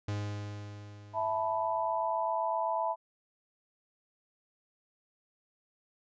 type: tone with exponential decay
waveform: 45% pulse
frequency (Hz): 103.3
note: G#2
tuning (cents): -9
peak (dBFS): -31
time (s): 0.08-2.34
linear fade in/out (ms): 5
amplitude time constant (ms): 490
type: chord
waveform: sine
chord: E suspended fourth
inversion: none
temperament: equal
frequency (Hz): 659.3 / 880 / 987.8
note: E5 / A5 / B5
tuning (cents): 0 / 0 / 0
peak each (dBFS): -33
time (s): 1.13-2.96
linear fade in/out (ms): 50
effects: resampled to 16000 Hz